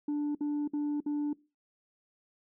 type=tone bursts; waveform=sine; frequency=293.7 Hz; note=D4; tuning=in tune; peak=-26 dBFS; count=4; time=0.08-1.331 s; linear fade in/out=5 ms; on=270 ms; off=57 ms; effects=noise-tail reverb RT60 0.3 s tail -23 dB re dry + tanh soft clip ceiling -28 dBFS